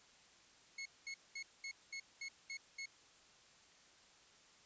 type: tone bursts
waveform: sawtooth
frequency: 2180 Hz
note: C#7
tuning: 29 cents flat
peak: -40 dBFS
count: 8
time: 0.78-2.858 s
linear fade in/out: 5 ms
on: 76 ms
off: 210 ms
effects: white hiss -65 dBFS RMS until 4.65 s + resampled to 16000 Hz